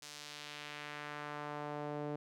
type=tone with band-pass filter sweep; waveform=sawtooth; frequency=147.8 Hz; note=D3; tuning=11 cents sharp; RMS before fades=-44 dBFS; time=0.02-2.16 s; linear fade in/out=5 ms; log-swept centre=6000 to 450 Hz; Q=1.1; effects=none